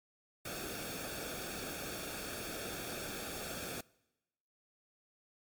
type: noise with comb filter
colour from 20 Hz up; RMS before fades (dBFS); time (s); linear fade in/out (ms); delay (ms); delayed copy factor
pink; -42; 0.45-3.81; 5; 1; -0.7
effects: noise-tail reverb RT60 1.0 s tail -24 dB re dry + MP3 96 kbps